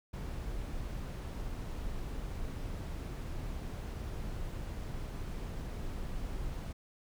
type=noise; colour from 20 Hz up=brown; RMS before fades=-39 dBFS; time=0.13-6.73 s; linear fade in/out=10 ms; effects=none